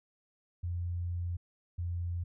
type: tone pair in turn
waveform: sine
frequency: 87.31 / 86.89 Hz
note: F2 / F2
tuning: 0 / -8 cents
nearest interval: unison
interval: 8 cents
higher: first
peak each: -32 / -32 dBFS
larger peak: neither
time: 0.63-1.37 / 1.78-2.24 s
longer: first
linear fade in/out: 10 ms
effects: none